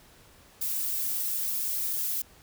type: noise with flanger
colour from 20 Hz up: violet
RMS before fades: -30 dBFS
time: 0.61-2.22 s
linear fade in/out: 5 ms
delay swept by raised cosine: 2 to 2.87 ms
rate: 2.9 Hz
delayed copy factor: -0.95
effects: pink hiss -56 dBFS RMS until 2.42 s